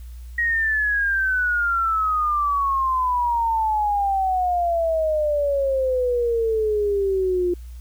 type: exponential sweep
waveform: sine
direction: down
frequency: 1897 to 349.8 Hz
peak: -18 dBFS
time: 0.38-7.54 s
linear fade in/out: 5 ms
effects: added 60 Hz sine -34 dBFS peak until 7.8 s + white hiss -56 dBFS RMS until 7.8 s

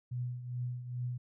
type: tone with tremolo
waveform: sine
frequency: 123.47 Hz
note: B2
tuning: in tune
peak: -32 dBFS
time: 0.11-1.18 s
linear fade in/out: 10 ms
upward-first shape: triangle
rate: 2.4 Hz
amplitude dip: 70%
effects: none

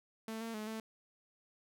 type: tone with pitch steps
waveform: sawtooth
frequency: 222.2 / 227.7 / 214 / 221.2 Hz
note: A3 / A#3 / A3 / A3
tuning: +17 / -40 / -48 / +9 cents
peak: -36 dBFS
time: 0.28-0.8 s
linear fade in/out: 2 ms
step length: 130 ms
effects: none

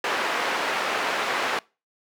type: band-pass noise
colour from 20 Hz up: white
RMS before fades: -26 dBFS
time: 0.04-1.59 s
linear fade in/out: 2 ms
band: 380 to 1900 Hz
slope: 12 dB/octave
effects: noise-tail reverb RT60 0.3 s tail -24 dB re dry

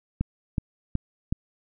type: click train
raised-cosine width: 5 ms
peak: -12 dBFS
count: 4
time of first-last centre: 0.21-1.325 s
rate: 2.69 Hz
effects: none

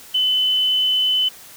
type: tone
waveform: sine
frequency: 3023 Hz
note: F#7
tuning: 36 cents sharp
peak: -15 dBFS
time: 0.14-1.29 s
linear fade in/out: 10 ms
effects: white hiss -42 dBFS RMS until 1.56 s

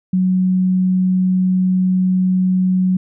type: tone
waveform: sine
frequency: 185 Hz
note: F#3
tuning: in tune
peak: -12 dBFS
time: 0.13-2.97 s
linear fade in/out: 5 ms
effects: none

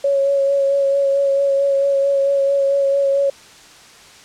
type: tone with vibrato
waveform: sine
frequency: 554.4 Hz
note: C#5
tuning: in tune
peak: -13 dBFS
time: 0.04-3.3 s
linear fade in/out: 5 ms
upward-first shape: sine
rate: 4.5 Hz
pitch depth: 18 cents each way
effects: white hiss -43 dBFS RMS until 4.24 s + low-pass 7000 Hz 12 dB/octave

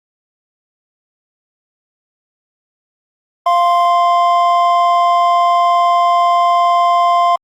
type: tone pair together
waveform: triangle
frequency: 695.8 / 1046.5 Hz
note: F5 / C6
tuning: -7 / 0 cents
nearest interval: perfect fifth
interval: 707 cents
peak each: -10 dBFS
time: 3.46-7.36 s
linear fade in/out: 5 ms
effects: Opus 24 kbps

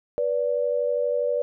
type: tone pair together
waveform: sine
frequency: 488.6 / 581 Hz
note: B4 / D5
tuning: -19 / -19 cents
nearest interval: minor third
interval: 300 cents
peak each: -24 dBFS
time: 0.18-1.42 s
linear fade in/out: 0 ms
effects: none

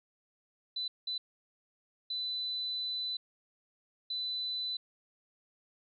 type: tone bursts at uneven times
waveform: sine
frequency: 4000 Hz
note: B7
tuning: 21 cents sharp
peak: -33 dBFS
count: 4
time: 0.76-0.88 / 1.07-1.18 / 2.1-3.17 / 4.1-4.77 s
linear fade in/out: 5 ms
effects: none

